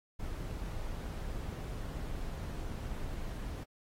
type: noise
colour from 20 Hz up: brown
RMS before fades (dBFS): -39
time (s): 0.19-3.64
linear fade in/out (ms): 10
effects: AAC 48 kbps